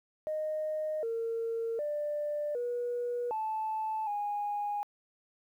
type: tone with pitch steps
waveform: sine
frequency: 618 / 457.6 / 592 / 483.8 / 873 / 824 Hz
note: D#5 / A#4 / D5 / B4 / A5 / G#5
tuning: -12 / -32 / +14 / -36 / -14 / -14 cents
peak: -30 dBFS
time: 0.27-4.83 s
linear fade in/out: 0 ms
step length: 760 ms
effects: tanh soft clip ceiling -26 dBFS + 11-bit